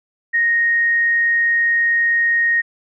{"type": "tone", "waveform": "sine", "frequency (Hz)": 1864.7, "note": "A#6", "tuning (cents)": 0, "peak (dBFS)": -13, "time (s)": [0.33, 2.62], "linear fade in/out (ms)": 20, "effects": []}